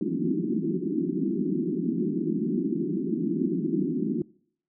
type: band-pass noise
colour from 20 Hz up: white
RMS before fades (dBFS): -27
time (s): 0.01-4.22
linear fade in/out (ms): 2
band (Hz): 160 to 370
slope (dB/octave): 96
effects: noise-tail reverb RT60 0.6 s tail -23 dB re dry